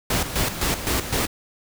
pink noise with tremolo, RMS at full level -22 dBFS, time 0.1-1.27 s, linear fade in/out 5 ms, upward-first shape square, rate 3.9 Hz, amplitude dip 65%, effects none

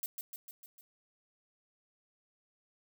violet noise with echo, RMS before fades -37 dBFS, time 0.03-0.06 s, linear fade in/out 0 ms, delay 150 ms, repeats 5, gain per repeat -4 dB, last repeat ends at 0.81 s, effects none

